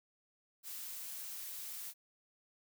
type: noise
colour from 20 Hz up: blue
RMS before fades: -45 dBFS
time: 0.63-1.94 s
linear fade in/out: 50 ms
effects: none

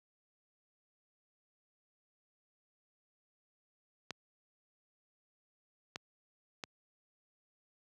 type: clicks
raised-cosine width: 0.2 ms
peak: -22 dBFS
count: 3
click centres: 4.107 / 5.959 / 6.638 s
effects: high-pass 100 Hz 12 dB/octave

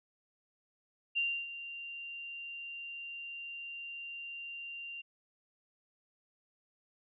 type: tone with ADSR envelope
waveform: sine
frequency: 2777 Hz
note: F7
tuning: 10 cents flat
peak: -28 dBFS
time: 1.15-5.02 s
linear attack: 24 ms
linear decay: 290 ms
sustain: -13 dB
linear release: 15 ms
effects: none

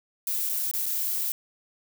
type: noise with dropouts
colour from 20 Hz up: violet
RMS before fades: -28 dBFS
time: 0.27-1.32 s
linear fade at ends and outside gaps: 1 ms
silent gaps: 0.491-0.495 / 0.713-0.737 / 0.858-0.863 s
effects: none

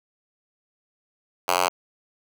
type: tone with high-pass filter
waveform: 5% pulse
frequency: 89.9 Hz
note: F#2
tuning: 49 cents flat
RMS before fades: -22 dBFS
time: 1.48-1.69 s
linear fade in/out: 5 ms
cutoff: 790 Hz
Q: 0.97
effects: none

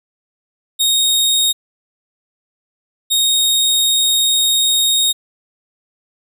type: tone pair in turn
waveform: sawtooth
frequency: 3729 / 3729 Hz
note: A#7 / A#7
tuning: 0 / 0 cents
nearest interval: unison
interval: 0 cents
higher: neither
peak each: -9 dBFS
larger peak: neither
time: 0.79-1.53 / 3.1-5.13 s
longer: second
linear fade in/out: 20 ms
effects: none

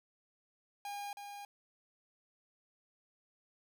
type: tone with echo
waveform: 45% pulse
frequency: 812 Hz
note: G#5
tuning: 39 cents flat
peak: -40 dBFS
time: 0.85-1.13 s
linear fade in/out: 2 ms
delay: 320 ms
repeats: 1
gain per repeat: -5 dB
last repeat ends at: 1.45 s
effects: none

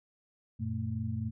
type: tone cluster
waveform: sine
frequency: 94 / 117.6 / 222.4 Hz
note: F#2 / A#2 / A3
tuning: +28 / +16 / +19 cents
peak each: -36 / -35 / -37 dBFS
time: 0.59-1.31 s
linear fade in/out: 20 ms
effects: none

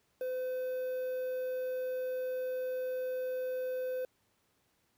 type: tone with quantisation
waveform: triangle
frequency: 510 Hz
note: C5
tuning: 44 cents flat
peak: -31 dBFS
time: 0.21-4.05 s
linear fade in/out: 2 ms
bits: 9
effects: pink hiss -74 dBFS RMS until 4.97 s + high-pass 80 Hz 12 dB/octave

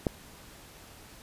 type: click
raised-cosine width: 2 ms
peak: -12 dBFS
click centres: 0.068 s
effects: pink hiss -51 dBFS RMS until 1.22 s + resampled to 32000 Hz

